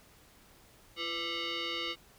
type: tone with frequency modulation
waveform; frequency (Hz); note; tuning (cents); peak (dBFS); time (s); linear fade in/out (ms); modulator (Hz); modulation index
sine; 341.2; F4; -40; -33; 0.96-1.96; 50; 840; 4.6
effects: pink hiss -60 dBFS RMS until 2.18 s